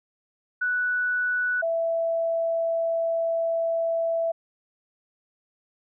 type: tone pair in turn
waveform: sine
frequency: 1480 / 662.9 Hz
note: F#6 / E5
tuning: 0 / +10 cents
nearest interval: octave + major second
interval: 1390 cents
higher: first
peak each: -22 dBFS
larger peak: neither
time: 0.61-1.62 / 1.62-4.32 s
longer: second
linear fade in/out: 10 ms
effects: none